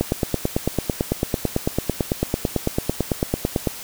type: click train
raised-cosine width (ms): 2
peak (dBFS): -5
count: 34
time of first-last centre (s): 0.01-3.673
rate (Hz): 9.01
effects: white hiss -35 dBFS RMS until 3.83 s